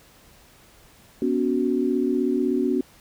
sine chord, B suspended second, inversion none, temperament equal with one note detuned, 246.9 / 283 / 370 Hz, B3 / C#4 / F#4, 0 / +36 / 0 cents, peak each -24 dBFS, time 1.22-2.81 s, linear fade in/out 2 ms, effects pink hiss -53 dBFS RMS until 3 s

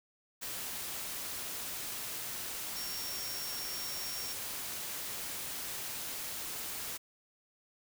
sine tone in noise, 5540 Hz, F8, 15 cents flat, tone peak -41 dBFS, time 2.75-4.34 s, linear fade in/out 20 ms, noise white, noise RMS -40 dBFS, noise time 0.41-6.98 s, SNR -4 dB, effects none

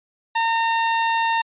sawtooth tone, 913 Hz, A#5, 36 cents flat, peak -14 dBFS, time 0.35-1.42 s, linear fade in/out 10 ms, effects resampled to 8000 Hz

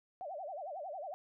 sine tone with vibrato, 668 Hz, E5, 23 cents sharp, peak -40 dBFS, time 0.21-1.14 s, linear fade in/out 0 ms, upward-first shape sine, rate 11 Hz, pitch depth 270 cents each way, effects none

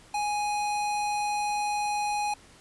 square tone, 830.6 Hz, G#5, in tune, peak -27 dBFS, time 0.14-2.34 s, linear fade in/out 5 ms, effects pink hiss -54 dBFS RMS until 2.6 s + resampled to 24000 Hz

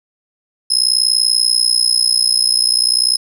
35% pulse tone with amplitude modulation, 5140 Hz, E8, 45 cents flat, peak -5 dBFS, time 0.7-3.17 s, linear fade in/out 10 ms, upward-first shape sine, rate 60.4 Hz, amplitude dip 90%, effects none

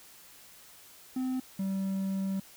triangle tone pair in turn, 257.7 / 193.06 Hz, C4 / G3, -26 / -26 cents, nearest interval perfect fourth, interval 500 cents, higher first, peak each -27 dBFS, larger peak neither, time 1.16-1.4 / 1.59-2.4 s, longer second, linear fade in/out 5 ms, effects white hiss -54 dBFS RMS until 2.56 s

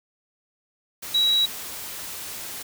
sine tone in noise, 3880 Hz, B7, 31 cents flat, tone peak -17 dBFS, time 1.14-1.46 s, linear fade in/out 10 ms, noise white, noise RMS -35 dBFS, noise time 1.02-2.63 s, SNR +15 dB, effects none

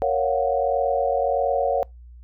sine chord, Gb major seventh, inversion first, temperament equal, 466.2 / 554.4 / 698.5 / 740 Hz, Bb4 / Db5 / F5 / Gb5, 0 / 0 / 0 / 0 cents, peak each -26 / -22 / -26 / -25 dBFS, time 0.02-1.83 s, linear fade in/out 0 ms, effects noise-tail reverb RT60 0.2 s tail -26 dB re dry + added 60 Hz sine -41 dBFS peak until 2.23 s

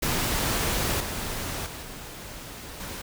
pink noise with level steps, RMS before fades -26 / -32 / -38 / -40 / -36 dBFS, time 0.02-3.02 s, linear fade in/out 10 ms, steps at 1 / 1.66 / 1.82 / 2.8 s, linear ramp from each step 5 ms, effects none

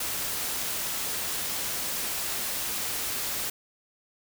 white noise, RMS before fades -31 dBFS, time 0-3.5 s, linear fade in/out 5 ms, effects none

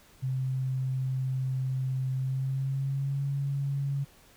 sine tone with pitch glide, 130.81 to 139.39 Hz, C3 to C#3, 0 to +10 cents, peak -27 dBFS, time 0.22-4.05 s, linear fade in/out 20 ms, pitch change +110 cents, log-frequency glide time 2.15-3.24 s, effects pink hiss -58 dBFS RMS until 4.36 s

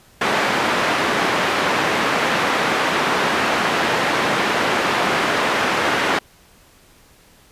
white band-pass noise, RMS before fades -19 dBFS, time 0.21-6.19 s, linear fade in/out 5 ms, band 180 to 1800 Hz, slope 12 dB/octave, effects pink hiss -51 dBFS RMS until 7.51 s + resampled to 32000 Hz

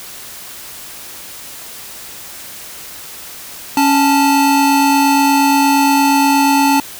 square tone pair together, 277.2 / 880.1 Hz, C#4 / A5, 0 / 0 cents, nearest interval octave + minor sixth, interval 2000 cents, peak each -13 dBFS, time 3.77-6.8 s, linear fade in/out 2 ms, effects white hiss -32 dBFS RMS until 6.99 s

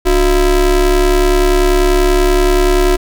square ring-modulated tone, 163.8 Hz, E3, 11 cents flat, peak -6 dBFS, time 0.05-2.97 s, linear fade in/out 20 ms, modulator 199 Hz, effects none

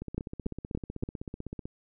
two click trains, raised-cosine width 3 ms, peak -24 / -17 dBFS, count 27 / 4, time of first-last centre 0.02-1.655 / 0.18-1.035 s, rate 15.9 / 3.51 Hz, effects none

